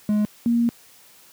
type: tone pair in turn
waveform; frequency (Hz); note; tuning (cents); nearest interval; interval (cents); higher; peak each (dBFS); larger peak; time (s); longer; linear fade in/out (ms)
triangle / sine; 210 / 235.2; G#3 / A#3; +19 / +16; major second; 197; second; -15 / -16; first; 0.09-0.25 / 0.46-0.69; second; 0
effects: white hiss -51 dBFS RMS until 1.32 s + high-pass 100 Hz 12 dB/octave